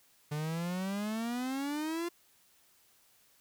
45% pulse exponential sweep, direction up, 146.83 to 349.2 Hz, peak -33 dBFS, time 0.31-2.09 s, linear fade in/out 10 ms, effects white hiss -66 dBFS RMS until 3.4 s

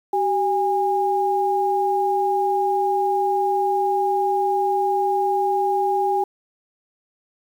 sine tone pair together, 384 / 815.4 Hz, G4 / G#5, -36 / -32 cents, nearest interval octave + minor second, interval 1304 cents, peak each -22 / -19 dBFS, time 0.13-6.24 s, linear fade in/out 5 ms, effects 8-bit

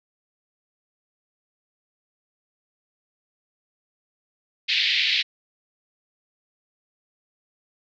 white band-pass noise, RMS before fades -22 dBFS, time 4.68-5.23 s, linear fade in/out 20 ms, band 2000 to 4300 Hz, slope 48 dB/octave, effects none

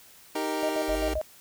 25% pulse chord, Eb major, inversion none, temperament equal, 311.1 / 392 / 466.2 Hz, Eb4 / G4 / Bb4, 0 / 0 / 0 cents, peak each -27 / -29 / -31 dBFS, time 0.35-1.14 s, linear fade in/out 5 ms
sine tone bursts, 622.3 Hz, D#5, in tune, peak -26 dBFS, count 5, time 0.63-1.214 s, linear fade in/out 0 ms, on 60 ms, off 71 ms
sine exponential sweep, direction up, 43.65 to 63.2 Hz, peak -31 dBFS, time 0.88-1.19 s, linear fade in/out 10 ms
effects white hiss -53 dBFS RMS until 1.4 s

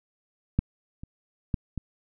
clicks, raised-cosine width 5 ms, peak -9 / -27 / -13 / -19 dBFS, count 4, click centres 0.59 / 1.035 / 1.542 / 1.777 s, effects none

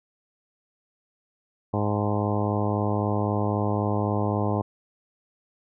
harmonic tone with a mistuned harmonic, 103.83 Hz, G#2, in tune, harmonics 1 / 2 / 3 / 4 / 5 / 6 / 7 / 8 / 9 / 10, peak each -26 / -29 / -31 / -32 / -33 / -34 / -34 / -35 / -36 / -36 dBFS, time 1.73-4.62 s, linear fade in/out 10 ms, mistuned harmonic 9, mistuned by -45 cents, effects none

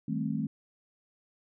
sine chord, A half-diminished seventh, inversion second, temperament just, 158.4 / 198 / 220 / 264 Hz, Eb3 / G3 / A3 / C4, +31 / +18 / 0 / +16 cents, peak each -34 / -36 / -33 / -35 dBFS, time 0.08-0.47 s, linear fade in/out 5 ms, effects none

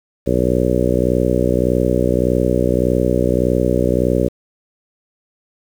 harmonic tone, 61.7 Hz, B1, 1 cent flat, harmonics 1 / 2 / 3 / 4 / 5 / 6 / 7 / 8 / 9, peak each -22 / -22 / -22 / -22 / -22 / -22 / -22 / -22 / -22 dBFS, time 0.26-4.29 s, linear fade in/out 20 ms, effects 7-bit

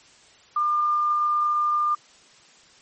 sine tone, 1200 Hz, D6, 37 cents sharp, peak -19 dBFS, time 0.56-1.95 s, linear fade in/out 5 ms, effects white hiss -53 dBFS RMS until 2.81 s + MP3 32 kbps

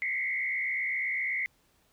sine tone with frequency modulation, 2100 Hz, C7, 6 cents sharp, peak -28 dBFS, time 0.02-1.46 s, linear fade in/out 0 ms, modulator 67.9 Hz, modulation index 1.7, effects pink hiss -68 dBFS RMS until 1.92 s

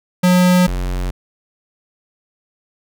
square tone pair in turn, 180.6 / 45.15 Hz, F#3 / F#1, -42 / -42 cents, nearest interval 2 octaves, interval 2400 cents, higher first, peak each -10 / -19 dBFS, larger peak first, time 0.23-0.67 / 0.67-1.11 s, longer neither, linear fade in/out 10 ms, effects none

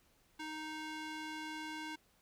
square tone with band-pass filter, 311.1 Hz, D#4, in tune, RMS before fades -44 dBFS, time 0.39-1.96 s, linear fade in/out 10 ms, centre 2100 Hz, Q 0.58, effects pink hiss -71 dBFS RMS until 2.21 s

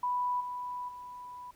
sine tone with level steps, 987.8 Hz, B5, in tune, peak -28 / -35 / -42 dBFS, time 0.03-1.51 s, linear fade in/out 5 ms, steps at 0.4 / 0.88 s, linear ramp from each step 10 ms, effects pink hiss -64 dBFS RMS until 1.55 s

